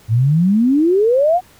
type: exponential sweep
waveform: sine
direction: up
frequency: 105.7 to 750 Hz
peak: -10 dBFS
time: 0.08-1.41 s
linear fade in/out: 50 ms
effects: pink hiss -48 dBFS RMS until 1.59 s